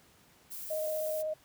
violet noise, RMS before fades -42 dBFS, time 0.5-1.23 s, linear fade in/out 20 ms
sine tone with vibrato, 622.3 Hz, D#5, in tune, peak -31 dBFS, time 0.7-1.34 s, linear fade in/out 10 ms, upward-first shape sine, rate 16 Hz, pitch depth 13 cents each way
effects pink hiss -62 dBFS RMS until 1.44 s + high-pass 80 Hz 12 dB/octave

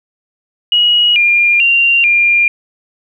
sine tone with pitch steps, 2902 / 2404 / 2769 / 2400 Hz, F#7 / D7 / F7 / D7, -34 / +40 / -15 / +37 cents, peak -7 dBFS, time 0.72-2.48 s, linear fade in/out 2 ms, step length 440 ms, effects 8-bit

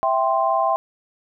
sine chord, C major, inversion first, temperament equal, 659.3 / 784 / 1046.5 Hz, E5 / G5 / C6, 0 / 0 / 0 cents, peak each -21 dBFS, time 0.03-0.76 s, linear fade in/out 0 ms, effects none

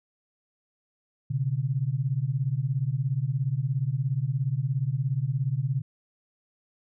sine beating tone pair, 124.9 / 141.9 Hz, B2 / C#3, +20 / +41 cents, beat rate 17 Hz, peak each -27 dBFS, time 1.3-5.82 s, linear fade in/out 10 ms, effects none

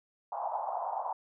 pink band-pass noise, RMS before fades -35 dBFS, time 0.32-1.13 s, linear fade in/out 5 ms, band 700 to 960 Hz, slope 48 dB/octave, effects none

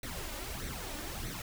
pink noise with flanger, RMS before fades -40 dBFS, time 0.03-1.42 s, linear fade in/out 2 ms, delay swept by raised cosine 0.49 to 3.39 ms, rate 1.6 Hz, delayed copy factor +0.65, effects none

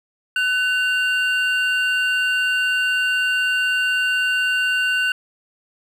triangle tone pair together, 1500 / 2788 Hz, F#6 / F7, +23 / -4 cents, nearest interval major seventh, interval 1073 cents, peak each -17 / -20 dBFS, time 0.36-5.12 s, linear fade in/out 2 ms, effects none

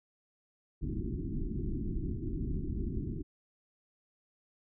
pink low-pass noise, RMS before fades -35 dBFS, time 0.81-3.23 s, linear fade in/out 20 ms, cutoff 380 Hz, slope 96 dB/octave, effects none

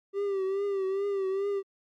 triangle tone with vibrato, 392 Hz, G4, in tune, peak -25 dBFS, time 0.13-1.63 s, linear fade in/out 50 ms, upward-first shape triangle, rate 2.4 Hz, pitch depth 68 cents each way, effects Opus 48 kbps

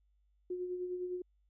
sine tone with tremolo, 361 Hz, F#4, 43 cents flat, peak -34 dBFS, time 0.5-1.22 s, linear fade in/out 5 ms, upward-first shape sine, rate 9.8 Hz, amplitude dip 45%, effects added 50 Hz sine -69 dBFS peak until 1.49 s

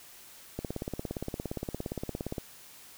click train, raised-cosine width 2 ms, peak -20 dBFS, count 32, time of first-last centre 0.59-2.382 s, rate 17.3 Hz, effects white hiss -52 dBFS RMS until 2.97 s

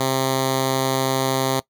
5% pulse tone with notch filter, 132.6 Hz, C3, 23 cents sharp, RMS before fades -21 dBFS, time 0-1.6 s, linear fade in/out 5 ms, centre 1500 Hz, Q 1.6, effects noise-tail reverb RT60 0.1 s tail -20 dB re dry

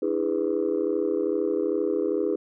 sine chord, E dominant seventh, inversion third, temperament just, 296.7 / 329.6 / 412 / 494.4 Hz, D4 / E4 / G#4 / B4, +18 / 0 / -14 / +2 cents, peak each -30 / -27 / -25 / -28 dBFS, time 0.02-2.36 s, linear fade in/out 5 ms, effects tanh soft clip ceiling -15 dBFS

